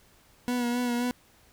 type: tone with vibrato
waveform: 40% pulse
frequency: 243.1 Hz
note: B3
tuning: 27 cents flat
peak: -25 dBFS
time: 0.48-1.11 s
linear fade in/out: 0 ms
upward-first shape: sine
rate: 3.8 Hz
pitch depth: 30 cents each way
effects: pink hiss -60 dBFS RMS until 1.52 s